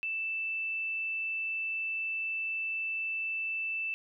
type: tone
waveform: sine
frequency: 2648 Hz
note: E7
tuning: 7 cents sharp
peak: -31 dBFS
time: 0.03-3.94 s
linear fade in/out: 0 ms
effects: none